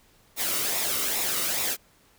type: noise with flanger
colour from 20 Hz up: white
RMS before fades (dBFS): -27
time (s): 0.36-1.77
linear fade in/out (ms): 50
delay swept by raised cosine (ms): 0.65 to 1.22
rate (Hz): 2.4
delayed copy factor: -0.55
effects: pink hiss -60 dBFS RMS until 2.18 s